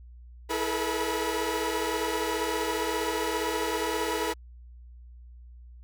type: tone cluster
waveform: sawtooth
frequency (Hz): 326.9 / 424.2 / 439.2 / 481.2 / 973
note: E4 / G#4 / A4 / B4 / B5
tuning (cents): -14 / +37 / -3 / -45 / -26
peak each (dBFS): -30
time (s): 0.49-4.34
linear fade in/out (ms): 20
effects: added 60 Hz sine -45 dBFS peak until 5.83 s